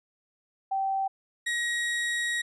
sine / 35% pulse tone pair in turn, 776 / 1896.4 Hz, G5 / A#6, -18 / +29 cents, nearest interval octave + minor third, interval 1547 cents, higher second, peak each -25 / -25 dBFS, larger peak neither, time 0.71-1.08 / 1.46-2.42 s, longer second, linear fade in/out 10 ms, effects resampled to 24000 Hz

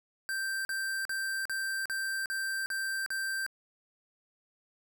square tone bursts, 1568 Hz, G6, in tune, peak -32 dBFS, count 8, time 0.29-3.464 s, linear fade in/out 0 ms, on 360 ms, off 42 ms, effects none

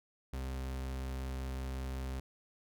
40% pulse tone, 65.41 Hz, C2, in tune, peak -36 dBFS, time 0.33-2.2 s, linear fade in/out 5 ms, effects none

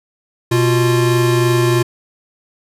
square tone pair together, 124.07 / 349.2 Hz, B2 / F4, +8 / 0 cents, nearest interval octave + tritone, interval 1792 cents, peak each -15 dBFS, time 0.51-1.83 s, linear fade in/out 10 ms, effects resampled to 32000 Hz

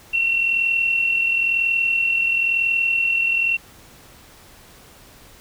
sine tone pair together, 2718 / 2759 Hz, F7 / F7, -48 / -22 cents, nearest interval unison, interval 26 cents, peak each -17 / -27 dBFS, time 0.13-3.57 s, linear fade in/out 10 ms, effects pink hiss -47 dBFS RMS until 5.4 s

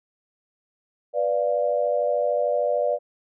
sine chord, B diminished, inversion none, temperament equal, 493.9 / 587.3 / 698.5 Hz, B4 / D5 / F5, 0 / 0 / 0 cents, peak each -25 / -22 / -28 dBFS, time 1.13-2.99 s, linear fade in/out 50 ms, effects none

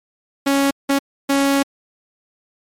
sawtooth tone bursts at uneven times, 277.2 Hz, C#4, in tune, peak -10 dBFS, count 3, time 0.46-0.71 / 0.89-0.99 / 1.29-1.63 s, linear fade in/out 10 ms, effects MP3 64 kbps

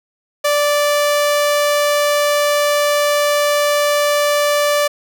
sawtooth tone, 585 Hz, D5, 7 cents flat, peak -9 dBFS, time 0.44-4.88 s, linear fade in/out 10 ms, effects none

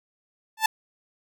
sawtooth tone with exponential growth, 880 Hz, A5, in tune, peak -11 dBFS, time 0.57-0.66 s, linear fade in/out 5 ms, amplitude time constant 19 ms, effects none

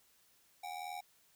square ring-modulated tone, 767 Hz, G5, 38 cents flat, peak -39 dBFS, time 0.63-1.01 s, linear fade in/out 10 ms, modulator 40.9 Hz, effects white hiss -69 dBFS RMS until 1.35 s

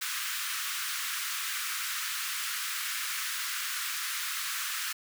pink high-pass noise, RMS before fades -34 dBFS, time 0.01-4.93 s, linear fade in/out 10 ms, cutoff 1200 Hz, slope 48 dB/octave, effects none

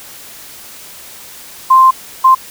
sine tone bursts at uneven times, 1046.5 Hz, C6, in tune, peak -3 dBFS, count 2, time 1.7-1.91 / 2.24-2.35 s, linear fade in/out 10 ms, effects white hiss -34 dBFS RMS until 2.5 s

